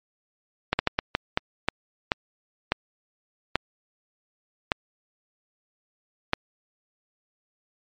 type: slowing click train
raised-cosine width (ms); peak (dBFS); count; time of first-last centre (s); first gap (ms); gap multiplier
0.3; -4; 12; 0.73-6.334; 60; 1.39
effects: low-pass 5000 Hz 12 dB/octave + MP3 48 kbps